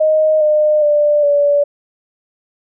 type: tone with pitch steps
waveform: sine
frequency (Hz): 622.3 / 606.7 / 591.5 / 576.6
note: D#5 / D#5 / D5 / D5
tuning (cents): 0 / -44 / +12 / -32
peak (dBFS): -9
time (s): 0-1.64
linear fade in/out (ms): 10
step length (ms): 410
effects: none